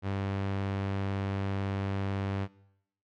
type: tone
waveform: sawtooth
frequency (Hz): 98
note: G2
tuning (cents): 0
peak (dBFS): -26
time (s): 0.02-2.48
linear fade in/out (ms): 50
effects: noise-tail reverb RT60 0.8 s tail -21 dB re dry + low-pass 3000 Hz 12 dB/octave